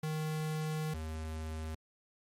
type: tone pair in turn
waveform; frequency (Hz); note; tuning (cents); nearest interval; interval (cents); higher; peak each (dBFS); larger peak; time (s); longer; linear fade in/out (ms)
square; 155.56 / 79; D#3 / D#2; 0 / +27; octave; 1173; first; -34 / -38; first; 0.03-0.94 / 0.94-1.75; first; 5
effects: MP3 64 kbps